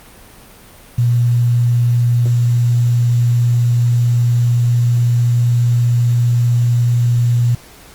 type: tone with quantisation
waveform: sine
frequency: 120.2 Hz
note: B2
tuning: 46 cents flat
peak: -10 dBFS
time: 0.98-7.55 s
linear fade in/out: 5 ms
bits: 6
effects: pink hiss -41 dBFS RMS until 7.94 s + Opus 32 kbps